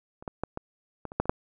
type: clicks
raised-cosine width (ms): 1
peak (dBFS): -30 / -19 / -15 / -19 / -21 / -27 / -9 / -26 / -7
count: 9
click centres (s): 0.225 / 0.278 / 0.436 / 0.574 / 1.053 / 1.119 / 1.2 / 1.256 / 1.295
effects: none